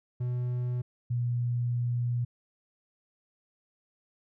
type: tone pair in turn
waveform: triangle / sine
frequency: 123.47 / 120.93 Hz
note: B2 / B2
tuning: 0 / -36 cents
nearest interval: unison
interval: 36 cents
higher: first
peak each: -26 dBFS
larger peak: neither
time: 0.2-0.82 / 1.1-2.25 s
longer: second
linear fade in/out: 10 ms
effects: none